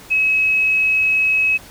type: tone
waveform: sine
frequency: 2563 Hz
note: E7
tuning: 49 cents flat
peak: -13 dBFS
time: 0.1-1.58 s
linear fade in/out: 20 ms
effects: pink hiss -41 dBFS RMS until 1.7 s